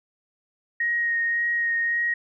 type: tone with vibrato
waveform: sine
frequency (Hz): 1873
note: A#6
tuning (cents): +8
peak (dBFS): -21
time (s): 0.8-2.14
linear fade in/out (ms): 5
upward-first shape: sine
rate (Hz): 1.8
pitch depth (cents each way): 14
effects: none